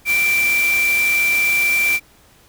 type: tone in noise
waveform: sine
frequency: 2349 Hz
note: D7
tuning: in tune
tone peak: -14 dBFS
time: 0.05-2 s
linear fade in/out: 50 ms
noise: white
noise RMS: -26 dBFS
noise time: 0.05-2 s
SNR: +9 dB
effects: pink hiss -51 dBFS RMS until 2.48 s

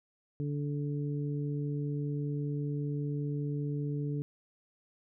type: harmonic tone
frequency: 145.1 Hz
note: D3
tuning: 21 cents flat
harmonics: 1 / 2 / 3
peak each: -32 / -38 / -42 dBFS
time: 0.4-4.22 s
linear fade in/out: 0 ms
effects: none

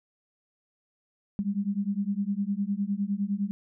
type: beating tone pair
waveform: sine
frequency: 196 / 205.8 Hz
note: G3 / G#3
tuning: 0 / -16 cents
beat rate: 9.8 Hz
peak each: -29 dBFS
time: 1.39-3.51 s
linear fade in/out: 0 ms
effects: none

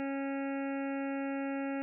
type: harmonic tone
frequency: 274.7 Hz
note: C#4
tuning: 16 cents flat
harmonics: 1 / 2 / 3 / 5 / 6 / 7 / 8 / 9 / 10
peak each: -34 / -40 / -44 / -48 / -50 / -51 / -52 / -53 / -54 dBFS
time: 0-1.82 s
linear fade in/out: 0 ms
effects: none

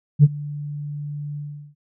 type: tone with ADSR envelope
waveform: sine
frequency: 146.5 Hz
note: D3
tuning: 4 cents flat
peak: -4 dBFS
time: 0.19-1.75 s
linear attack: 47 ms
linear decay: 37 ms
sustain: -23 dB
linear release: 380 ms
effects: tanh soft clip ceiling -3 dBFS

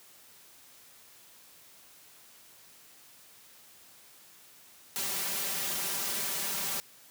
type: noise with comb filter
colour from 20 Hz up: white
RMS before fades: -33 dBFS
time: 4.96-6.8 s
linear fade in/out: 0 ms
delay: 5.1 ms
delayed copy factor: +0.8
effects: white hiss -56 dBFS RMS until 7.1 s + high-pass 80 Hz 12 dB/octave

